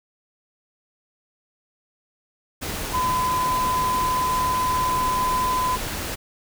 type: tone in noise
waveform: sine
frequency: 1012 Hz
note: B5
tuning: 42 cents sharp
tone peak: -20 dBFS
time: 2.93-5.77 s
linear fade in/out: 20 ms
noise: pink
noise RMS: -29 dBFS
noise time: 2.61-6.16 s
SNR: +6 dB
effects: none

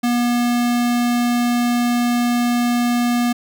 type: tone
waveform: square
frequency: 241 Hz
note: B3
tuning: 42 cents flat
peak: -16 dBFS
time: 0.03-3.33 s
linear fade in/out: 10 ms
effects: none

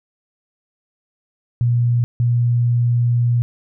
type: tone bursts at uneven times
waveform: sine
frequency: 120 Hz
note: B2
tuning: 49 cents flat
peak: -13 dBFS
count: 2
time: 1.61-2.04 / 2.2-3.42 s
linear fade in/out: 0 ms
effects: none

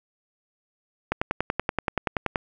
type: click train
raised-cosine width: 0.5 ms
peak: -8 dBFS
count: 14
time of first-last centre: 1.12-2.358 s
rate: 10.5 Hz
effects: none

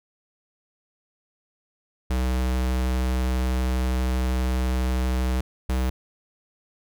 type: tone pair in turn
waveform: square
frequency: 63.4 / 64.29 Hz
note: B1 / C2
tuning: +46 / -30 cents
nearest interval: unison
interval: 24 cents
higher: second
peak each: -22 dBFS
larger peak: neither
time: 2.1-5.41 / 5.69-5.9 s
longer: first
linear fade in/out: 5 ms
effects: none

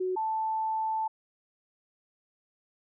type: tone pair in turn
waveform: sine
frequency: 370 / 880 Hz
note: F#4 / A5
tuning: 0 / 0 cents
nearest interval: octave + minor third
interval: 1500 cents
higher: second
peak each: -27 dBFS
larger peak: neither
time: 0-0.16 / 0.16-1.08 s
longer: second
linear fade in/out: 10 ms
effects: none

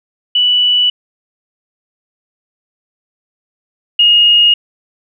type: tone pair in turn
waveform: sine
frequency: 2960 / 2862 Hz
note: F#7 / F7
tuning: 0 / +42 cents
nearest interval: minor second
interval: 58 cents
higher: first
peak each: -8 / -5 dBFS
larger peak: second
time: 0.35-0.9 / 3.99-4.54 s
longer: neither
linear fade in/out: 5 ms
effects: none

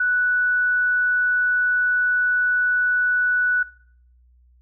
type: tone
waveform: sine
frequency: 1480 Hz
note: F#6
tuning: in tune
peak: -17 dBFS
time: 0-3.63 s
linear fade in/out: 5 ms
effects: noise-tail reverb RT60 0.6 s tail -21 dB re dry + added 61 Hz sine -52 dBFS peak until 4.61 s

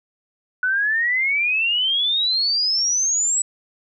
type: exponential sweep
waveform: sine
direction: up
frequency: 1475 to 7902 Hz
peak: -17 dBFS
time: 0.63-3.42 s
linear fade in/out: 2 ms
effects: none

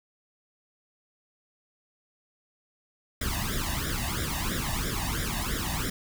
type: noise with flanger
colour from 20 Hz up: pink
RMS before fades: -30 dBFS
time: 3.21-5.9 s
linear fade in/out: 5 ms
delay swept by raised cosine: 0.55 to 1.11 ms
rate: 3 Hz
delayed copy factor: +0.95
effects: none

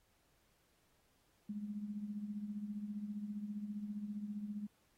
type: tone with tremolo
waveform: sine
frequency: 207.7 Hz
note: G#3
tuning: in tune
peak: -37 dBFS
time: 1.49-4.67 s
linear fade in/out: 5 ms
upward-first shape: triangle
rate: 15 Hz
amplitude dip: 70%
effects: pink hiss -75 dBFS RMS until 4.97 s + AAC 48 kbps

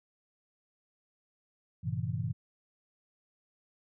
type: chord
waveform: sine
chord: G diminished seventh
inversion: none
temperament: equal with one note detuned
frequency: 98 / 116.54 / 135.74 / 164.81 Hz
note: G2 / Bb2 / Db3 / Fb3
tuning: 0 / 0 / -36 / 0 cents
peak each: -37 / -35 / -37 / -37 dBFS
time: 1.83-2.33 s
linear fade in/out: 20 ms
effects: none

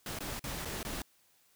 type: noise with dropouts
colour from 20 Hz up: pink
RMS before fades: -39 dBFS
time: 0.06-1.02 s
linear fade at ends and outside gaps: 2 ms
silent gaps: 0.189-0.205 / 0.394-0.44 / 0.65-0.654 / 0.83-0.849 s
effects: white hiss -68 dBFS RMS until 1.55 s

